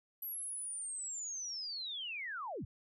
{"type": "linear sweep", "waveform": "sine", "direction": "down", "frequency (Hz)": [11840, 57.8], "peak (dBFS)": -39, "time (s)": [0.22, 2.65], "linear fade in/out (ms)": 5, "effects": []}